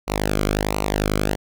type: tone with flanger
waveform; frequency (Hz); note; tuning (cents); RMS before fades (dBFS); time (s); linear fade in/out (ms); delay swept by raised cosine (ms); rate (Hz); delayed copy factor
sawtooth; 51.1; G#1; -27; -22; 0.07-1.36; 20; 0.59 to 1.12; 1.4; -0.8
effects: none